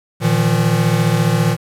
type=chord; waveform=square; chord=Bb suspended fourth; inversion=none; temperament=equal with one note detuned; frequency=116.54 / 155.56 / 170.43 Hz; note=Bb2 / Eb3 / F3; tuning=0 / 0 / -42 cents; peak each=-18 dBFS; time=0.2-1.57 s; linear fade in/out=50 ms; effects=resampled to 32000 Hz + 7-bit